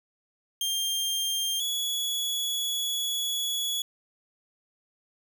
sawtooth tone pair in turn, 3193 / 3382 Hz, G7 / G#7, +31 / +31 cents, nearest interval minor second, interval 100 cents, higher second, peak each -23 / -24 dBFS, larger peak first, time 0.61-1.6 / 1.6-3.82 s, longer second, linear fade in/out 2 ms, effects none

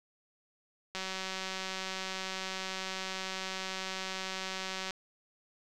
click train, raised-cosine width 0.2 ms, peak -20 dBFS, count 749, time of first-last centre 0.95-4.908 s, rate 189 Hz, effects none

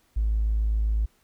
triangle tone with tanh clipping, 53.8 Hz, A1, 38 cents flat, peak -20 dBFS, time 0.16-1.06 s, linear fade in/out 10 ms, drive 1 dB, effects pink hiss -65 dBFS RMS until 1.23 s

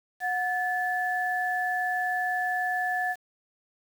sine tone pair together, 730 / 1736.2 Hz, F#5 / A6, -24 / -24 cents, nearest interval octave + minor third, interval 1500 cents, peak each -28 dBFS, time 0.2-3.16 s, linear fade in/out 50 ms, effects 8-bit

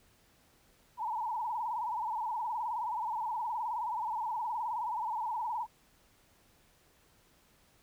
sine tone with vibrato, 915 Hz, A#5, 32 cents flat, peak -32 dBFS, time 0.97-5.67 s, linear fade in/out 50 ms, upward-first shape sine, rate 19 Hz, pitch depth 130 cents each way, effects pink hiss -66 dBFS RMS until 7.82 s

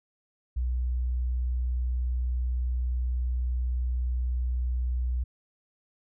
sine tone, 61.74 Hz, B1, in tune, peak -25 dBFS, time 0.56-5.24 s, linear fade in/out 10 ms, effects none

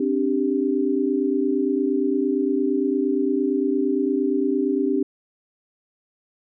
sine chord, C suspended second, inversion none, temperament equal with one note detuned, 265 / 293.7 / 392 Hz, C4 / D4 / G4, +22 / 0 / 0 cents, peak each -23 dBFS, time 0-5.03 s, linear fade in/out 5 ms, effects none

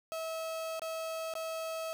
35% pulse tone with dropouts, 647 Hz, E5, 32 cents flat, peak -34 dBFS, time 0.12-1.93 s, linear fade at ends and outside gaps 0 ms, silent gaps 0.795-0.819 / 1.338-1.353 s, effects none

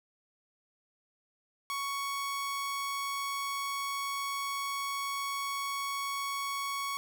sawtooth tone, 1113 Hz, C#6, 7 cents sharp, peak -29 dBFS, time 1.7-6.97 s, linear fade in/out 0 ms, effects none

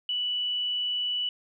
sine tone, 2960 Hz, F#7, in tune, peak -26 dBFS, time 0.09-1.29 s, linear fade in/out 2 ms, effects none

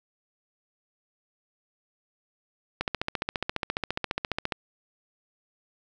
click train, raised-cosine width 0.3 ms, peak -11 dBFS, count 26, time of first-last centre 2.81-4.522 s, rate 14.6 Hz, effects none

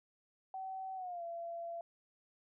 sine tone with pitch glide, 762 to 678.9 Hz, G5 to F5, -49 to -49 cents, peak -40 dBFS, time 0.54-1.81 s, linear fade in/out 2 ms, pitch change -200 cents, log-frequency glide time 0.95-1.23 s, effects none

